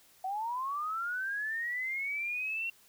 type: linear sweep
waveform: sine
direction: up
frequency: 737 to 2745 Hz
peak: -32 dBFS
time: 0.24-2.7 s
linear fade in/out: 5 ms
effects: white hiss -62 dBFS RMS until 2.88 s